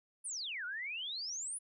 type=exponential two-way sweep; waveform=sine; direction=down then up; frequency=10250 to 1396.9 to 10250 Hz; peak=-38 dBFS; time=0.24-1.59 s; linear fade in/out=20 ms; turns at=0.65 s; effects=none